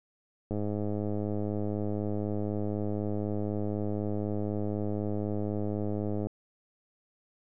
click train, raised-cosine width 2 ms, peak -20 dBFS, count 600, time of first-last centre 0.51-6.27 s, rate 104 Hz, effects none

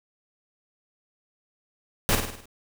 pink noise with echo, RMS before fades -21 dBFS, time 2.09-2.15 s, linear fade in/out 0 ms, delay 51 ms, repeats 6, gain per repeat -5 dB, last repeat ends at 2.456 s, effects none

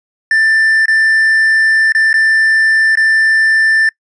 triangle tone with dropouts, 1776 Hz, A6, 16 cents sharp, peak -6 dBFS, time 0.31-3.89 s, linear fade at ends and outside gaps 2 ms, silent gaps 0.857-0.881 / 1.922-1.949 / 2.13-2.14 / 2.954-2.972 s, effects noise-tail reverb RT60 0.1 s tail -26 dB re dry + resampled to 22050 Hz

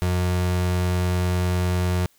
35% pulse tone, 90 Hz, F#2, 47 cents flat, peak -18 dBFS, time 0.02-2.06 s, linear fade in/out 0 ms, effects white hiss -60 dBFS RMS until 2.18 s

